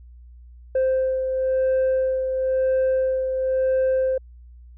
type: beating tone pair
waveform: sine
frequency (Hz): 522 / 522.98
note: C5 / C5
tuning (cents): -4 / -1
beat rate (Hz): 0.98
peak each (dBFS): -17 / -26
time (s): 0.75-4.18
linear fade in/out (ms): 5
effects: tanh soft clip ceiling -16 dBFS + added 60 Hz sine -42 dBFS peak until 4.77 s